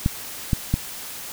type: clicks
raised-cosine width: 5 ms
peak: -6 dBFS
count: 3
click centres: 0.061 / 0.532 / 0.74 s
effects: white hiss -35 dBFS RMS until 1.32 s